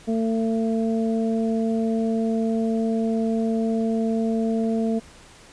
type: harmonic tone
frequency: 224.7 Hz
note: A3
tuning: 37 cents sharp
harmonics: 1 / 2 / 3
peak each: -21 / -27 / -31 dBFS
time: 0.07-5 s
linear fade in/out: 20 ms
effects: pink hiss -48 dBFS RMS until 5.52 s + resampled to 22050 Hz